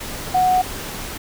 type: tone in noise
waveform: sine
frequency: 737 Hz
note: F#5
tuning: 7 cents flat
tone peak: -13 dBFS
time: 0.34-0.62 s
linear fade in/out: 10 ms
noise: pink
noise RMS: -30 dBFS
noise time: 0-1.18 s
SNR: +14 dB
effects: none